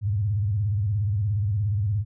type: tone with vibrato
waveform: sine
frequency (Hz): 102.5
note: G#2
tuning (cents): -22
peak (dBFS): -21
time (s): 0.01-2.05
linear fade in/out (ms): 50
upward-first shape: square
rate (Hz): 17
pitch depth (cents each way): 120
effects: none